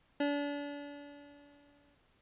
25% pulse tone with exponential decay, 287.7 Hz, D4, 36 cents flat, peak -25 dBFS, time 0.2-1.95 s, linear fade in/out 5 ms, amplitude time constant 380 ms, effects pink hiss -70 dBFS RMS until 2.21 s + resampled to 8000 Hz

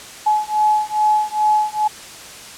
sine beating tone pair, 850 / 852.4 Hz, G#5 / G#5, +40 / +45 cents, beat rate 2.4 Hz, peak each -17 dBFS, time 0.26-1.88 s, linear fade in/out 10 ms, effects white hiss -36 dBFS RMS until 2.57 s + low-pass 9000 Hz 12 dB/octave

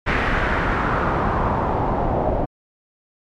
pink noise with low-pass filter sweep, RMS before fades -20 dBFS, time 0.06-2.46 s, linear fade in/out 20 ms, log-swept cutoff 2000 to 650 Hz, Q 2.2, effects MP3 96 kbps

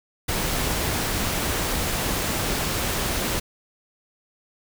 pink noise, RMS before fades -25 dBFS, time 0.28-3.4 s, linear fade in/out 10 ms, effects none

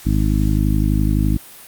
harmonic tone, 51.8 Hz, G#1, 4 cents flat, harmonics 1 / 2 / 3 / 4 / 5 / 6, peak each -17 / -20 / -22 / -23 / -24 / -25 dBFS, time 0.05-1.38 s, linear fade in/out 20 ms, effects white hiss -40 dBFS RMS until 1.67 s + Opus 48 kbps

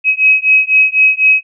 sine beating tone pair, 2545 / 2549 Hz, D#7 / D#7, +39 / +41 cents, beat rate 4 Hz, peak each -10 dBFS, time 0.04-1.43 s, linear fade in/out 50 ms, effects none

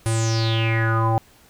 square tone with low-pass filter sweep, 112.8 Hz, A2, 44 cents sharp, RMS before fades -20 dBFS, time 0.06-1.18 s, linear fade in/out 0 ms, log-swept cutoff 10000 to 770 Hz, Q 7.5, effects pink hiss -53 dBFS RMS until 1.49 s

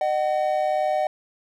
triangle tone pair together, 611 / 753 Hz, D#5 / F#5, -32 / +30 cents, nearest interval major third, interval 362 cents, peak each -21 dBFS, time 0.01-1.07 s, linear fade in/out 2 ms, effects none

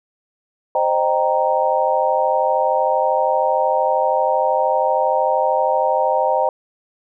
sine chord, C minor seventh, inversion none, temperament equal with one note detuned, 523.3 / 616.2 / 784 / 932.3 Hz, C5 / Eb5 / G5 / Bb5, 0 / -17 / 0 / 0 cents, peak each -20 dBFS, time 0.75-6.49 s, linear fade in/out 2 ms, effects none

